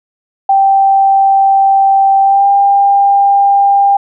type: tone with pitch glide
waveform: sine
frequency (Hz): 782 to 798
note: G5 to G5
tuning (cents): -4 to +31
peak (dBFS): -5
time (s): 0.49-3.97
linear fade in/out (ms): 5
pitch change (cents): +35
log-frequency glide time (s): 2.22-2.48
effects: none